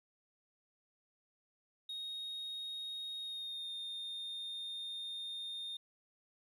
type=tone with pitch glide; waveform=sine; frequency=3737 to 3654 Hz; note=A#7 to A#7; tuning=+4 to -35 cents; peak=-38 dBFS; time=1.89-5.77 s; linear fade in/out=5 ms; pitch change=-39 cents; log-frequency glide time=3.2-3.71 s; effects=tanh soft clip ceiling -39 dBFS + 12-bit